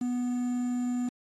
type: tone with quantisation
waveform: triangle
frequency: 246.2 Hz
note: B3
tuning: 5 cents flat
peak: -25 dBFS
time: 0.01-1.09 s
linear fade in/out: 5 ms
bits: 8
effects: AAC 32 kbps